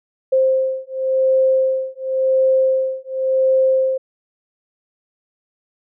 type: beating tone pair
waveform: sine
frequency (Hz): 525 / 525.92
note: C5 / C5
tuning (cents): +6 / +9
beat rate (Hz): 0.92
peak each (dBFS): -17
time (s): 0.32-3.98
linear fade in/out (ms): 10
effects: none